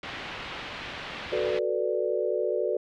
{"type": "low-pass noise", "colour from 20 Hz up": "white", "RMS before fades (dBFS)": -38, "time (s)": [0.03, 1.59], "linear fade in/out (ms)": 2, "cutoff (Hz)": 3300, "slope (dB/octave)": 24}
{"type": "chord", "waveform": "sine", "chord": "B minor seventh", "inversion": "second", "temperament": "equal", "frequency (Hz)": [370, 440, 493.9, 587.3], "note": ["F#4", "A4", "B4", "D5"], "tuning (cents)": [0, 0, 0, 0], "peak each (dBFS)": -30, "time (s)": [1.32, 2.77], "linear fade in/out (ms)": 5}
{"effects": []}